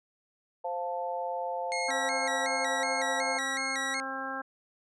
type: chord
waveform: sine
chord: F major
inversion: second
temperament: equal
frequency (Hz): 523.3 / 698.5 / 880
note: C5 / F5 / A5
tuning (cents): 0 / 0 / 0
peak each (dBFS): -35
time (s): 0.64-3.38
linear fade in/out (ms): 10
type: tone with vibrato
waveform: sawtooth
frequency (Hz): 2034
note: C7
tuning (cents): -50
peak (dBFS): -28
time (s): 1.72-4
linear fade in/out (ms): 0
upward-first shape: square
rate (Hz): 2.7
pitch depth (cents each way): 98
type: harmonic tone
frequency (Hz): 266.9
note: C4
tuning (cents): +35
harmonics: 1 / 2 / 3 / 4 / 5 / 6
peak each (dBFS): -42 / -42 / -40 / -41 / -39 / -38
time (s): 1.88-4.42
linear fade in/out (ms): 10
effects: resampled to 22050 Hz